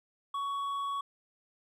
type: tone with hard clipping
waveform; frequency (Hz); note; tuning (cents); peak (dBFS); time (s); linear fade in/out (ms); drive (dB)
triangle; 1119; C#6; +16; -33; 0.34-1.01; 5; 8
effects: none